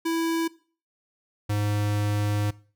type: tone pair in turn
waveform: square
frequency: 329.6 / 103.82 Hz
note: E4 / G#2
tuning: 0 / 0 cents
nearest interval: octave + minor sixth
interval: 2000 cents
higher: first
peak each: -24 dBFS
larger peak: neither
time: 0.05-0.48 / 1.49-2.51 s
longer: second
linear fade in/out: 10 ms
effects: noise-tail reverb RT60 0.4 s tail -20 dB re dry

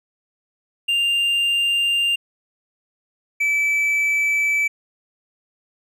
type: tone pair in turn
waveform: triangle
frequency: 2794 / 2309 Hz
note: F7 / D7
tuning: 0 / -30 cents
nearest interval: minor third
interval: 330 cents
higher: first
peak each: -15 dBFS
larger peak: neither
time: 0.88-2.16 / 3.4-4.68 s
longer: neither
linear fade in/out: 10 ms
effects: none

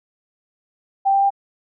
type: tone with pitch steps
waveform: sine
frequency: 784 / 789 / 794 Hz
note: G5 / G5 / G5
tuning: 0 / +11 / +22 cents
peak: -13 dBFS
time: 1.05-1.305 s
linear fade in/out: 20 ms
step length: 85 ms
effects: none

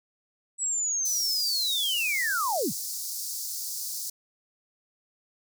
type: linear sweep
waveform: sine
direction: down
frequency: 7902 to 87.31 Hz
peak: -25 dBFS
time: 0.58-2.73 s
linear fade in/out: 50 ms
type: high-pass noise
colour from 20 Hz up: pink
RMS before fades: -34 dBFS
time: 1.05-4.1 s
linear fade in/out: 5 ms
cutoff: 4700 Hz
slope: 48 dB/octave
effects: none

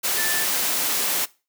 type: tone in noise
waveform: sine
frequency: 1760 Hz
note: A6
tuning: in tune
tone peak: -26 dBFS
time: 0.17-0.45 s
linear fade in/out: 20 ms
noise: white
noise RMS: -23 dBFS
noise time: 0.03-1.26 s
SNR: -6 dB
effects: noise-tail reverb RT60 0.3 s tail -21 dB re dry + high-pass 200 Hz 12 dB/octave

